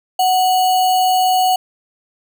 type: tone with sample-and-hold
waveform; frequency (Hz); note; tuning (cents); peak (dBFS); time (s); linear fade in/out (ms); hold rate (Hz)
sine; 742; F#5; +5; -11; 0.19-1.56; 5; 3675
effects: none